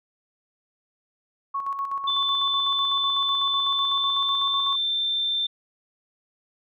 sine tone with tremolo, 1105 Hz, C#6, 6 cents flat, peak -24 dBFS, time 1.54-4.76 s, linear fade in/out 10 ms, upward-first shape square, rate 8 Hz, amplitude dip 50%
sine tone with pitch glide, 3520 to 3567 Hz, A7 to A7, 0 to +23 cents, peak -22 dBFS, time 2.07-5.47 s, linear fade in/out 10 ms, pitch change +23 cents, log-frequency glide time 3.55-5.03 s
effects none

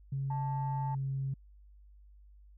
sine tone with pitch glide, 136.6 to 135.5 Hz, C#3 to C#3, -25 to -39 cents, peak -31 dBFS, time 0.12-1.34 s, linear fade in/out 5 ms, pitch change -14 cents, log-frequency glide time 0.3-0.98 s
sine tone, 880 Hz, A5, in tune, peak -35 dBFS, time 0.3-0.95 s, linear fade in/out 5 ms
effects tanh soft clip ceiling -25 dBFS + added 50 Hz sine -54 dBFS peak until 2.57 s

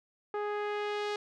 sawtooth tone with low-pass filter sweep, 415.3 Hz, G#4, in tune, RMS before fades -34 dBFS, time 0.34-1.16 s, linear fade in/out 2 ms, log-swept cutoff 1300 to 4600 Hz, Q 1.1, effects none

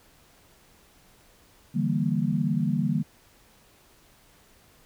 sine chord, E half-diminished seventh, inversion third, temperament equal, 146.83 / 164.81 / 196 / 233.1 Hz, D3 / E3 / G3 / Bb3, 0 / 0 / 0 / 0 cents, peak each -28 dBFS, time 1.74-3.03 s, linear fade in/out 20 ms, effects pink hiss -58 dBFS RMS until 4.85 s

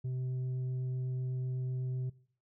sine tone with tanh clipping, 128 Hz, C3, 38 cents flat, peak -34 dBFS, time 0.04-2.1 s, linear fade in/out 10 ms, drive 4 dB, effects noise-tail reverb RT60 0.5 s tail -19 dB re dry

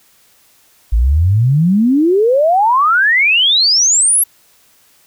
sine exponential sweep, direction up, 51.91 to 11590 Hz, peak -8 dBFS, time 0.92-4.24 s, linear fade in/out 10 ms, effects white hiss -51 dBFS RMS until 5.06 s

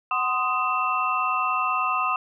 sine tone cluster, 747 / 1037 / 1247 / 2682 Hz, F#5 / C6 / D#6 / E7, +16 / -16 / +3 / +29 cents, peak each -31 / -26 / -24 / -30 dBFS, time 0.11-2.16 s, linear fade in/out 2 ms, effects none

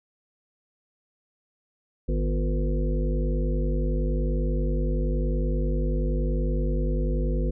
harmonic tone with a mistuned harmonic, 50.5 Hz, G#1, 48 cents flat, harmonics 1 / 3 / 5 / 7 / 9 / 10, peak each -23 / -31 / -33 / -35 / -38 / -36 dBFS, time 2.08-7.51 s, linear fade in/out 10 ms, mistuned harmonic 5, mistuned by -67 cents, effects none

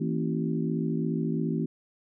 harmonic tone with a mistuned harmonic, 54.4 Hz, A1, 19 cents flat, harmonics 3 / 4 / 5 / 6 / 7, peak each -29 / -31 / -33 / -35 / -36 dBFS, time 0-1.66 s, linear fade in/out 10 ms, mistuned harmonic 4, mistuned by +88 cents, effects none

